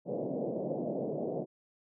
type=band-pass noise; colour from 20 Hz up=white; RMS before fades=-35 dBFS; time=0.05-1.46 s; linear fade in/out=50 ms; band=140 to 640 Hz; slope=48 dB/octave; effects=none